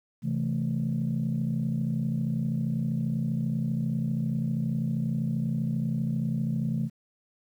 sine chord, A minor, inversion first, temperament equal with one note detuned, 132.18 / 164.81 / 220 Hz, C3 / E3 / A3, +18 / 0 / 0 cents, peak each -29 dBFS, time 0.22-6.9 s, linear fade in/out 50 ms, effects tanh soft clip ceiling -19 dBFS + 10-bit

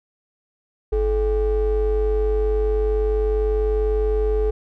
triangle ring-modulated tone, 188.8 Hz, F#3, 35 cents sharp, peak -12 dBFS, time 0.92-4.51 s, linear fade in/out 10 ms, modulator 239 Hz, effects none

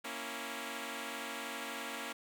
5% pulse chord, A# diminished, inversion none, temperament equal, 233.1 / 277.2 / 329.6 Hz, A#3 / C#4 / E4, 0 / 0 / 0 cents, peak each -32 / -32 / -35 dBFS, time 0.04-2.13 s, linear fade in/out 10 ms, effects none

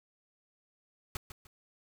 pink noise with echo, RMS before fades -36 dBFS, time 1.15-1.17 s, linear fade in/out 2 ms, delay 150 ms, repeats 2, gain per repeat -10 dB, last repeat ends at 1.47 s, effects none

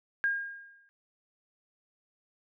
sine tone with exponential decay, 1618 Hz, G#6, 46 cents flat, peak -23 dBFS, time 0.24-0.89 s, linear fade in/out 0 ms, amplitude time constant 140 ms, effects none

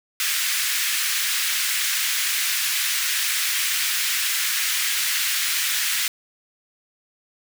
pink high-pass noise, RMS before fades -23 dBFS, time 0.2-6.08 s, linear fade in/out 2 ms, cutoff 1700 Hz, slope 24 dB/octave, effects none

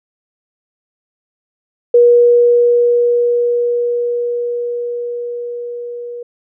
sine tone with level ramp, 480 Hz, B4, 49 cents flat, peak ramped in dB -4 to -24 dBFS, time 1.94-6.23 s, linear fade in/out 5 ms, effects none

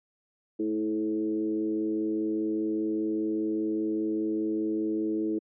sine tone with frequency modulation, 324.9 Hz, E4, 25 cents flat, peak -25 dBFS, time 0.59-5.39 s, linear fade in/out 10 ms, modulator 105 Hz, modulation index 0.83, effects high-pass 200 Hz 12 dB/octave

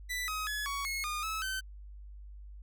sawtooth tone with pitch steps, 1981 / 1265 / 1698 / 1121 / 2172 / 1219 / 1298 / 1536 Hz, B6 / D#6 / G#6 / C#6 / C#7 / D#6 / E6 / G6, +5 / +28 / +38 / +19 / -36 / -36 / -27 / -36 cents, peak -30 dBFS, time 0.09-1.61 s, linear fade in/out 20 ms, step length 190 ms, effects added 50 Hz sine -45 dBFS peak until 2.62 s

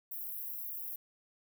white high-pass noise, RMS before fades -41 dBFS, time 0.11-0.96 s, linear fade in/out 5 ms, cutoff 12000 Hz, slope 48 dB/octave, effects none

